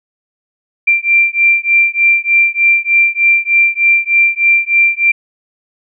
sine beating tone pair, 2362 / 2365.3 Hz, D7 / D7, +9 / +12 cents, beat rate 3.3 Hz, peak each -11 dBFS, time 0.87-5.12 s, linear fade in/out 10 ms, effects none

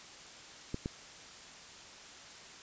clicks, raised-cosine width 3 ms, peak -22 dBFS, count 2, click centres 0.744 / 0.859 s, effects white hiss -51 dBFS RMS until 2.62 s + resampled to 16000 Hz

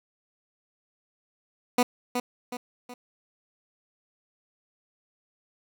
15% pulse tone with echo, 246.4 Hz, B3, 4 cents flat, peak -12 dBFS, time 1.78-1.83 s, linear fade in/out 5 ms, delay 370 ms, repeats 3, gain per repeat -7 dB, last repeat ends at 2.94 s, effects none

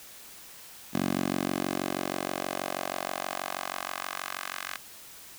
10% pulse tone with high-pass filter sweep, 46.26 Hz, F#1, in tune, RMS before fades -33 dBFS, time 0.93-4.78 s, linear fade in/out 20 ms, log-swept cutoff 220 to 1500 Hz, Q 1.4, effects white hiss -48 dBFS RMS until 5.38 s

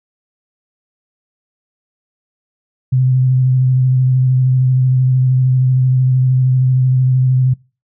sine tone with vibrato, 128.8 Hz, C3, 27 cents flat, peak -9 dBFS, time 2.92-7.54 s, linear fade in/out 10 ms, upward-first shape square, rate 13 Hz, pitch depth 17 cents each way, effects noise-tail reverb RT60 0.3 s tail -23 dB re dry

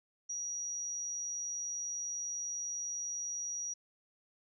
sine tone, 5770 Hz, F#8, 44 cents flat, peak -36 dBFS, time 0.29-3.74 s, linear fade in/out 10 ms, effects none

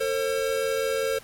square tone pair together, 451.6 / 537 Hz, A4 / C5, +45 / +45 cents, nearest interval minor third, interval 300 cents, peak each -27 dBFS, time 0-1.19 s, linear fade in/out 10 ms, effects pink hiss -48 dBFS RMS until 1.23 s + MP3 64 kbps

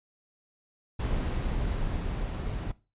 brown noise with level ramp, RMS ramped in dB -28 to -33 dBFS, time 0.99-2.72 s, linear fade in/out 10 ms, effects noise-tail reverb RT60 0.3 s tail -19 dB re dry + resampled to 8000 Hz

